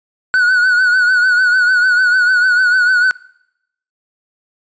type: tone with vibrato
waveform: triangle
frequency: 1480 Hz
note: F#6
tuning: in tune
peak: -7 dBFS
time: 0.34-3.11 s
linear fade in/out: 0 ms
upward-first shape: triangle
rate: 6.7 Hz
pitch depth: 67 cents each way
effects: noise-tail reverb RT60 0.8 s tail -23 dB re dry + resampled to 16000 Hz